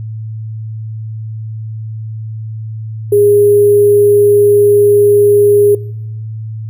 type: tone with sample-and-hold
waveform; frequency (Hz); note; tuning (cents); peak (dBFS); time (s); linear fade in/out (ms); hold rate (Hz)
sine; 410; G#4; -22; -5; 3.12-5.75; 5; 11025
effects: noise-tail reverb RT60 0.9 s tail -23 dB re dry + added 110 Hz sine -20 dBFS peak until 6.69 s

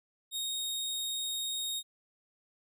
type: tone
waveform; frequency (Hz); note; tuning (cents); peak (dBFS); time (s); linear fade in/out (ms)
sawtooth; 3729; A#7; 0; -30; 0.31-1.83; 50
effects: none

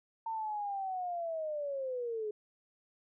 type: linear sweep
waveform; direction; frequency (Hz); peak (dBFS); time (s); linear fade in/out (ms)
sine; down; 910 to 415.3; -34; 0.26-2.31; 5
effects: none

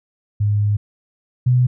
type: tone pair in turn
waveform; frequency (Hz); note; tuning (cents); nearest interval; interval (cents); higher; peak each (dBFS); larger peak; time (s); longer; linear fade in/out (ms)
sine; 103.6 / 125.09; G#2 / B2; -4 / +23; minor third; 327; second; -14 / -11; second; 0.4-0.77 / 1.46-1.67; first; 10
effects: none

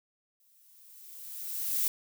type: noise with exponential growth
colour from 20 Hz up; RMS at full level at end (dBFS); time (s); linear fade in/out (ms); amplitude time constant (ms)
violet; -27; 0.4-1.88; 1; 320
effects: none

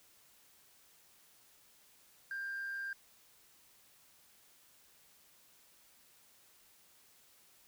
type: tone with amplitude modulation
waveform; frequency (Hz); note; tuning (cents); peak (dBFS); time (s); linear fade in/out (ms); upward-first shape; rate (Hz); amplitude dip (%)
sine; 1591; G6; +25; -35; 2.31-2.93; 2; sine; 127; 30
effects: tanh soft clip ceiling -35 dBFS + white hiss -65 dBFS RMS until 7.67 s

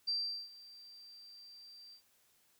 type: tone with ADSR envelope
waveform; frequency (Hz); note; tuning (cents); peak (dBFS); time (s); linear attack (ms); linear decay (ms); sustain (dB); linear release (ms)
sine; 4699; D8; 0; -31; 0.07-2.02; 15; 400; -21; 92
effects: white hiss -71 dBFS RMS until 2.59 s

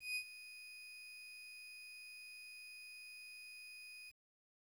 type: tone with ADSR envelope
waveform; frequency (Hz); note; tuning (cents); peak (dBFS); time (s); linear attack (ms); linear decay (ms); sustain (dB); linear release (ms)
35% pulse; 2489; D#7; 0; -35; 0-4.12; 160; 73; -15; 32
effects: low-pass 12000 Hz 12 dB/octave + 11-bit

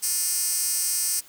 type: tone with high-pass filter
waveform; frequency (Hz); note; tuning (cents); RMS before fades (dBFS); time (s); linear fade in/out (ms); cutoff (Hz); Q
10% pulse; 355.9; F4; +33; -25; 0.02-1.21; 20; 7700; 2.1
effects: white hiss -51 dBFS RMS until 1.28 s

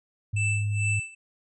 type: tone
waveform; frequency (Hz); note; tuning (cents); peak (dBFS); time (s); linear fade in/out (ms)
sine; 103.9; G#2; +1; -24; 0.33-1; 10
type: tone with tremolo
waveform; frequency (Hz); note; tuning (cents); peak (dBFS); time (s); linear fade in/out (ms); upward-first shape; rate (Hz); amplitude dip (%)
square; 2646; E7; +6; -26; 0.36-1.15; 10; sine; 2.3; 90
effects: resampled to 24000 Hz

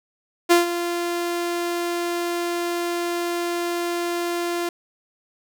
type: tone with ADSR envelope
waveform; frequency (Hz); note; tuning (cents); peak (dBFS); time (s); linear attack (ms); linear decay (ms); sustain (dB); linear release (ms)
sawtooth; 346; F4; -16; -7; 0.49-4.69; 24; 140; -12; 3
effects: none

